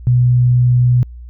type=tone; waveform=sine; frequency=123.47 Hz; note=B2; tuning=in tune; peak=-8 dBFS; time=0.07-1.03 s; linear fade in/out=0 ms; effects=added 60 Hz sine -30 dBFS peak until 1.29 s